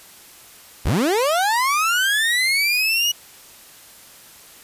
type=linear sweep; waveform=30% pulse; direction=up; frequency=38.51 to 2924 Hz; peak=-14 dBFS; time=0.85-3.12 s; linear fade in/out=10 ms; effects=white hiss -45 dBFS RMS until 4.63 s + resampled to 32000 Hz